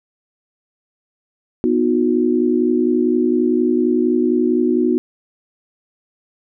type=chord; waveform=sine; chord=B major; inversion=none; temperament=equal with one note detuned; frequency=246.9 / 311.1 / 362.2 Hz; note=B3 / D#4 / F#4; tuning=0 / 0 / -37 cents; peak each=-17 / -19 / -17 dBFS; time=1.64-4.98 s; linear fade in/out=0 ms; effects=none